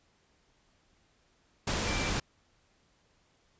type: tone in noise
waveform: sine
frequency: 2349 Hz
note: D7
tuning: in tune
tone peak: -37 dBFS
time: 1.87-2.1 s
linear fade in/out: 5 ms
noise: pink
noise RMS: -31 dBFS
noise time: 1.67-2.2 s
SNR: -9 dB
effects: pink hiss -69 dBFS RMS until 3.59 s + resampled to 16000 Hz